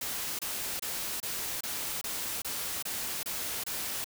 white noise bursts, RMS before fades -35 dBFS, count 10, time 0.01-4.044 s, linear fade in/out 5 ms, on 380 ms, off 26 ms, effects none

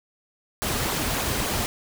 pink noise with flanger, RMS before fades -26 dBFS, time 0.62-1.66 s, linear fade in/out 0 ms, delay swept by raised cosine 0.36 to 6.26 ms, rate 3.5 Hz, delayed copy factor -0.55, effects none

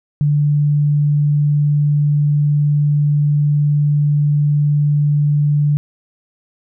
sine tone, 146.83 Hz, D3, in tune, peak -11 dBFS, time 0.21-5.77 s, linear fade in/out 0 ms, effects none

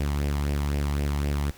sawtooth tone with flanger, 71.9 Hz, D2, 36 cents flat, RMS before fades -26 dBFS, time 0-1.51 s, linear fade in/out 5 ms, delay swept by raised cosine 0.37 to 1.02 ms, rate 3.9 Hz, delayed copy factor +0.55, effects pink hiss -50 dBFS RMS until 1.57 s

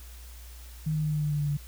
sine tone with pitch steps, 155.56 / 153.95 / 152.36 / 150.78 / 149.22 / 147.68 / 146.15 / 144.64 Hz, D#3 / D#3 / D#3 / D3 / D3 / D3 / D3 / D3, 0 / -18 / -36 / +46 / +28 / +10 / -8 / -26 cents, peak -25 dBFS, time 0.86-1.572 s, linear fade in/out 10 ms, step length 89 ms, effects added 60 Hz sine -43 dBFS peak until 1.67 s + white hiss -52 dBFS RMS until 1.67 s

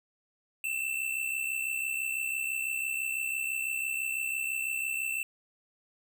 square tone pair together, 2628 / 2694 Hz, E7 / E7, -6 / +37 cents, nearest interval unison, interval 43 cents, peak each -35 / -33 dBFS, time 0.64-5.23 s, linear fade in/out 2 ms, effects none

